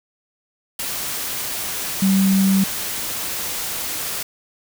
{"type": "tone in noise", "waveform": "sine", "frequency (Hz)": 193.3, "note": "G3", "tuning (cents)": -24, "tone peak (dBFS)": -13, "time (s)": [2.02, 2.64], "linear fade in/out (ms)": 5, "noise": "white", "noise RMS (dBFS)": -26, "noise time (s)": [0.79, 4.23], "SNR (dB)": 10, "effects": []}